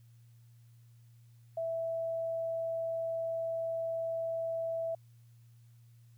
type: tone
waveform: sine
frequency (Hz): 659.3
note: E5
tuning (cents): 0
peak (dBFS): -32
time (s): 1.57-4.95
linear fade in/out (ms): 5
effects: added 117 Hz sine -56 dBFS peak until 6.17 s + white hiss -74 dBFS RMS until 6.17 s